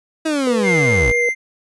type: linear sweep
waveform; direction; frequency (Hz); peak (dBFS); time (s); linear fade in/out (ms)
30% pulse; down; 323.8 to 47.09; -14; 0.25-1.12; 10
type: tone with pitch glide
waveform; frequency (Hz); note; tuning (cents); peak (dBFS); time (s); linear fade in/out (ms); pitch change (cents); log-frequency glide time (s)
sine; 493.9 to 481.5; B4 to B4; 0 to -44; -18; 0.47-1.29; 2; -44; 0.6-0.71
type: tone with vibrato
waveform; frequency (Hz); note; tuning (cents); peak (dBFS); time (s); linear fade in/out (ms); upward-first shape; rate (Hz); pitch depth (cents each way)
triangle; 2093; C7; 0; -14; 0.63-1.35; 50; sine; 4.3; 13
effects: resampled to 24000 Hz